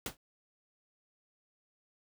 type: noise with exponential decay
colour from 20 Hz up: pink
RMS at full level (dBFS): -32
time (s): 0.06-0.17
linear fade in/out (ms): 2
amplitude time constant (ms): 22
effects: none